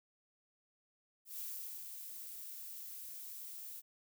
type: noise with ADSR envelope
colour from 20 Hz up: violet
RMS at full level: -43 dBFS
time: 1.25-3.82 s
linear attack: 130 ms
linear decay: 460 ms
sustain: -5 dB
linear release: 35 ms
effects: none